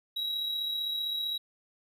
triangle tone with amplitude modulation, 3864 Hz, B7, 39 cents flat, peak -27 dBFS, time 0.16-1.38 s, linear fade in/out 10 ms, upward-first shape sine, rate 35.5 Hz, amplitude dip 35%, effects none

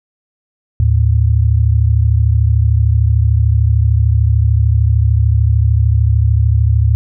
sine tone pair together, 76.14 / 109.5 Hz, D#2 / A2, -37 / -8 cents, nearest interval tritone, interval 629 cents, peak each -11 dBFS, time 0.8-6.95 s, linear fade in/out 0 ms, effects none

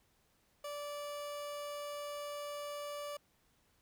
30% pulse tone, 582 Hz, D5, 16 cents flat, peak -38 dBFS, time 0.64-3.17 s, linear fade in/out 5 ms, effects pink hiss -73 dBFS RMS until 3.81 s

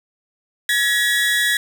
30% pulse tone pair together, 1684.7 / 1918 Hz, G#6 / A#6, +24 / +49 cents, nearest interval major second, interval 225 cents, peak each -16 dBFS, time 0.69-1.57 s, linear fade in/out 2 ms, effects none

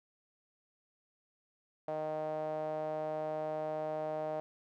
sawtooth tone with band-pass filter, 154.9 Hz, D#3, 7 cents flat, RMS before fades -37 dBFS, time 1.88-4.4 s, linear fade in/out 0 ms, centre 660 Hz, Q 5.7, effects none

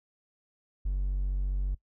triangle tone, 47.33 Hz, F#1, 40 cents sharp, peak -24 dBFS, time 0.85-1.75 s, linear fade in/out 10 ms, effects noise-tail reverb RT60 0.1 s tail -21 dB re dry + tanh soft clip ceiling -20 dBFS

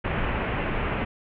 pink low-pass noise, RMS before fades -27 dBFS, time 0.04-1.05 s, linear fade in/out 10 ms, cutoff 2800 Hz, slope 48 dB/octave, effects none

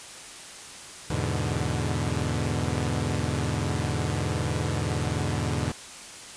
sawtooth chord, E dominant seventh, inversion none, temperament equal, 82.41 / 103.83 / 123.47 / 146.83 Hz, E2 / G#2 / B2 / D3, 0 / 0 / 0 / 0 cents, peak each -27 dBFS, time 1.1-5.72 s, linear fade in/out 5 ms, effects white hiss -42 dBFS RMS until 6.36 s + resampled to 22050 Hz

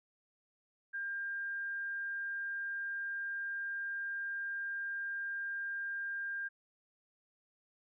sine tone, 1600 Hz, G6, 35 cents sharp, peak -36 dBFS, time 0.93-6.49 s, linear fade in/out 20 ms, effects none

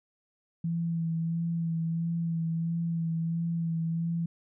sine tone with vibrato, 166 Hz, E3, 12 cents sharp, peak -27 dBFS, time 0.64-4.26 s, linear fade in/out 5 ms, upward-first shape sine, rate 1.5 Hz, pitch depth 23 cents each way, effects none

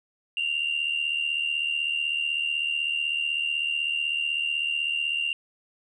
sine tone pair together, 2766 / 2842 Hz, F7 / F7, -17 / +30 cents, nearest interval unison, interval 47 cents, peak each -25 / -28 dBFS, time 0.37-5.33 s, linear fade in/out 2 ms, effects tanh soft clip ceiling -19 dBFS

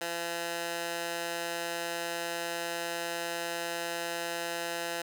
15% pulse tone with high-pass filter, 170 Hz, F3, 46 cents flat, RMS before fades -35 dBFS, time 0.01-5.02 s, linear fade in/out 5 ms, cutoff 620 Hz, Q 0.57, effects none

